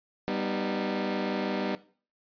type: chord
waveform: 20% pulse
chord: G augmented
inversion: none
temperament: equal with one note detuned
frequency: 196 / 246.9 / 307 Hz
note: G3 / B3 / D#4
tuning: 0 / 0 / -23 cents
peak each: -27 / -28 / -29 dBFS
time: 0.28-1.75 s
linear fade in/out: 0 ms
effects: noise-tail reverb RT60 0.4 s tail -17 dB re dry + resampled to 11025 Hz